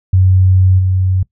sine tone with level steps, 93.3 Hz, F#2, 15 cents sharp, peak -6 / -10 dBFS, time 0.13-1.23 s, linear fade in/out 5 ms, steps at 0.78 s, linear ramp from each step 20 ms, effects noise-tail reverb RT60 0.1 s tail -20 dB re dry

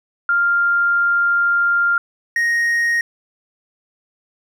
sine / triangle tone pair in turn, 1396.9 / 1869.7 Hz, F6 / A#6, 0 / +5 cents, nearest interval perfect fourth, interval 505 cents, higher second, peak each -13 dBFS, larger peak neither, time 0.29-1.98 / 2.36-3.01 s, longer first, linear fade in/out 2 ms, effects none

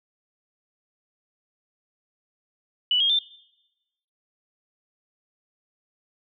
sine tone with pitch steps, 2962 / 3249 / 3563 Hz, F#7 / G#7 / A7, +1 / -39 / +21 cents, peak -18 dBFS, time 2.91-3.189 s, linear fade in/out 2 ms, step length 93 ms, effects noise-tail reverb RT60 1.0 s tail -23 dB re dry

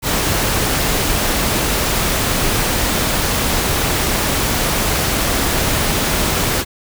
pink noise, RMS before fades -17 dBFS, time 0.02-6.65 s, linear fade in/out 50 ms, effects none

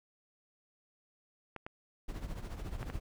clicks, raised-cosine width 0.5 ms, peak -27 dBFS, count 4, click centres 1.563 / 1.665 / 2.829 / 2.9 s
brown noise with tremolo, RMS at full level -37 dBFS, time 2.08-3 s, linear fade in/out 10 ms, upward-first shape triangle, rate 14 Hz, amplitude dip 75%
effects none

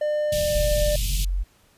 triangle tone with pitch glide, 600 to 596.5 Hz, D5 to D5, +37 to +27 cents, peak -19 dBFS, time 0.01-0.96 s, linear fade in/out 5 ms, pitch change -10 cents, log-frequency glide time 0.29-0.54 s
pink band-stop noise, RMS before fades -28 dBFS, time 0.32-1.25 s, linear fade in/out 5 ms, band 190 to 2600 Hz, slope 48 dB/octave
sine tone, 45.09 Hz, F#1, 44 cents flat, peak -21 dBFS, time 0.54-1.44 s, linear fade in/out 20 ms
effects pink hiss -59 dBFS RMS until 1.77 s + resampled to 32000 Hz

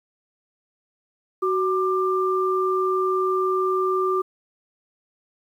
sine tone pair together, 374.2 / 1188 Hz, F#4 / D6, +20 / +20 cents, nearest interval octave + minor sixth, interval 2000 cents, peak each -21 / -23 dBFS, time 1.42-4.22 s, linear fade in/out 10 ms, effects 9-bit

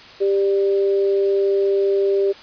sine tone pair together, 394.6 / 591.2 Hz, G4 / D5, +11 / +11 cents, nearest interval perfect fifth, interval 700 cents, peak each -15 / -26 dBFS, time 0.2-2.33 s, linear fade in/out 20 ms, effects white hiss -41 dBFS RMS until 2.42 s + resampled to 11025 Hz

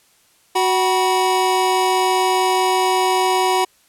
square tone cluster, 370.5 / 751 / 972 Hz, F#4 / F#5 / B5, +2 / +26 / -28 cents, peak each -20 dBFS, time 0.55-3.65 s, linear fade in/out 10 ms, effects white hiss -56 dBFS RMS until 3.88 s + low-pass 12000 Hz 12 dB/octave

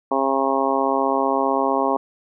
harmonic tone, 135.5 Hz, C#3, 39 cents flat, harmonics 2 / 3 / 4 / 5 / 6 / 7 / 8, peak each -25 / -25 / -25 / -25 / -25 / -25 / -25 dBFS, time 0.11-1.97 s, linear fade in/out 5 ms, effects none

